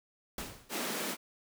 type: noise with exponential decay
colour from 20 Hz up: pink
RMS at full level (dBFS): -36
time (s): 0.38-0.82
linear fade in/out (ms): 2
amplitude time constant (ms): 94
type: high-pass noise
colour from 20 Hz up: pink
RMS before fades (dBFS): -36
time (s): 0.69-1.17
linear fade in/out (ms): 50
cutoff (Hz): 180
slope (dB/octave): 48
effects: none